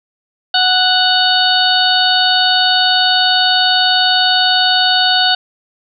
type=harmonic tone; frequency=740 Hz; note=F#5; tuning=in tune; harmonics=1 / 2 / 4 / 5 / 6; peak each=-16 / -16 / -16 / -16 / -16 dBFS; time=0.54-5.35 s; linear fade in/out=5 ms; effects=none